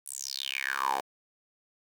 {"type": "tone with high-pass filter sweep", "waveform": "10% pulse", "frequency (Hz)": 67.2, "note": "C2", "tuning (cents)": 47, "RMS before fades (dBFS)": -33, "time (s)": [0.06, 1.01], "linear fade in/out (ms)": 5, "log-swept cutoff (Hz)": [10000, 660], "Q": 7.3, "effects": ["9-bit"]}